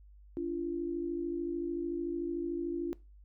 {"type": "tone pair together", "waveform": "sine", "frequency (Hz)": [289.2, 342.7], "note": ["D4", "F4"], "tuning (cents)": [-27, -33], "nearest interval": "minor third", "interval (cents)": 294, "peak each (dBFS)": [-37, -34], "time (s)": [0.37, 2.93], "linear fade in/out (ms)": 0, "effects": ["noise-tail reverb RT60 0.3 s tail -22 dB re dry", "added 50 Hz sine -53 dBFS peak until 3.24 s"]}